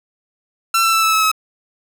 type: tone with pitch steps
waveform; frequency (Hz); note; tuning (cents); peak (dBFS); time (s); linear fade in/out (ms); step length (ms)
sawtooth; 1349 / 1335.8 / 1322.8 / 1309.8 / 1297 / 1284.4; E6 / E6 / E6 / E6 / E6 / E6; +40 / +23 / +6 / -11 / -28 / -45; -9; 0.74-1.316; 5; 96
effects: none